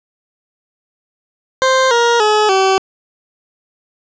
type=tone with pitch steps; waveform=20% pulse; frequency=523.3 / 471.6 / 425.1 / 383.1 Hz; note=C5 / A#4 / G#4 / G4; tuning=0 / +20 / +40 / -40 cents; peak=-5 dBFS; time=1.62-2.78 s; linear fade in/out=0 ms; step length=290 ms; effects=resampled to 16000 Hz + 7-bit